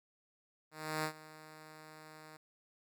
5% pulse tone with ADSR envelope, 155.56 Hz, D#3, in tune, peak -22 dBFS, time 0.71-2.37 s, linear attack 330 ms, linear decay 84 ms, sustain -19 dB, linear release 4 ms, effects none

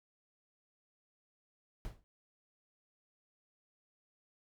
brown noise with exponential decay, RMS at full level -37 dBFS, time 1.85-2.04 s, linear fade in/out 0 ms, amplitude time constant 40 ms, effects none

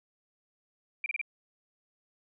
sine tone bursts, 2361 Hz, D7, 9 cents sharp, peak -29 dBFS, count 4, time 1.04-1.214 s, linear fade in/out 2 ms, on 21 ms, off 30 ms, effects none

